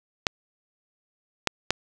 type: clicks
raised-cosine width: 0.2 ms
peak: -3 dBFS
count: 3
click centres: 0.268 / 1.473 / 1.706 s
effects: none

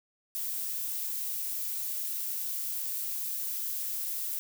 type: noise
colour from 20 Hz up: violet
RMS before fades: -34 dBFS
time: 0.35-4.39 s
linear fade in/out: 0 ms
effects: none

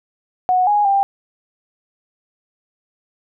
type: tone with pitch steps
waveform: sine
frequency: 735 / 828 / 792 Hz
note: F#5 / G#5 / G5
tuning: -12 / -5 / +18 cents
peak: -12 dBFS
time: 0.49-1.03 s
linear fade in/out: 0 ms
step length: 180 ms
effects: none

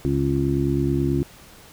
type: harmonic tone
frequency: 69.3 Hz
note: C#2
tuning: in tune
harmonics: 1 / 2 / 3 / 4 / 5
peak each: -28 / -23 / -32 / -24 / -24 dBFS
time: 0.05-1.23 s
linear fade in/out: 0 ms
effects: pink hiss -47 dBFS RMS until 1.72 s

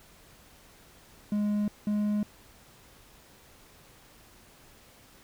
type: tone pair in turn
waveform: triangle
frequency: 207.7 / 208.5 Hz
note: G#3 / G#3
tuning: 0 / +7 cents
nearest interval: unison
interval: 7 cents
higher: second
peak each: -23 dBFS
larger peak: neither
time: 1.32-1.68 / 1.87-2.23 s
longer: neither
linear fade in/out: 2 ms
effects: pink hiss -56 dBFS RMS until 5.23 s

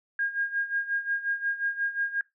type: tone with tremolo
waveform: sine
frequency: 1623 Hz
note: G#6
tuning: 40 cents flat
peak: -23 dBFS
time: 0.19-2.21 s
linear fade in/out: 2 ms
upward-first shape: sine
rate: 5.6 Hz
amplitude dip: 80%
effects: noise-tail reverb RT60 0.2 s tail -23 dB re dry

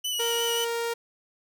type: tone with vibrato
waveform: sawtooth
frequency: 2960 Hz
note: F#7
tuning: in tune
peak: -24 dBFS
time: 0.04-0.65 s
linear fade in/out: 10 ms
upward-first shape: sine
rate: 5.6 Hz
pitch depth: 28 cents each way
type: tone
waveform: sawtooth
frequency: 466.2 Hz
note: A#4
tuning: in tune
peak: -23 dBFS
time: 0.19-0.94 s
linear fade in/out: 10 ms
effects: none

